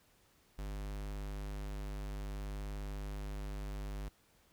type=tone; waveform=square; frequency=50.3 Hz; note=G1; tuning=45 cents sharp; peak=-40 dBFS; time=0.58-4.09 s; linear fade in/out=10 ms; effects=pink hiss -69 dBFS RMS until 4.52 s